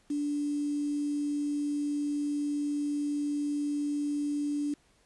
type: tone with quantisation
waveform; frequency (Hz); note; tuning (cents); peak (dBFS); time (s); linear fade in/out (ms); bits
sine; 291.2; D4; -15; -28; 0.1-4.74; 5; 8
effects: pink hiss -66 dBFS RMS until 5.05 s + resampled to 24000 Hz